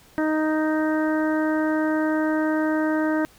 harmonic tone, 311.1 Hz, D#4, in tune, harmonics 1 / 2 / 3 / 4 / 5 / 6, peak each -21 / -27 / -32 / -35 / -31 / -36 dBFS, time 0.18-3.25 s, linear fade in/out 0 ms, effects pink hiss -53 dBFS RMS until 3.38 s

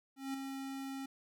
square tone with ADSR envelope, 270.3 Hz, C#4, 44 cents flat, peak -36 dBFS, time 0.16-1.06 s, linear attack 180 ms, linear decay 6 ms, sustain -5 dB, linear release 6 ms, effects none

